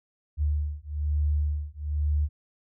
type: beating tone pair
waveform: sine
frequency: 73.8 / 74.9 Hz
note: D2 / D2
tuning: +9 / +35 cents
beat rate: 1.1 Hz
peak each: -27 dBFS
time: 0.37-2.29 s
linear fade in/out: 50 ms
effects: none